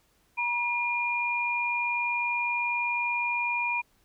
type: tone pair together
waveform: sine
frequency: 958.8 / 2416 Hz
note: A#5 / D7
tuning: +48 / +48 cents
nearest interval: octave + major third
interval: 1600 cents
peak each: -30 / -27 dBFS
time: 0.37-3.82 s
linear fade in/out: 20 ms
effects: pink hiss -67 dBFS RMS until 4.04 s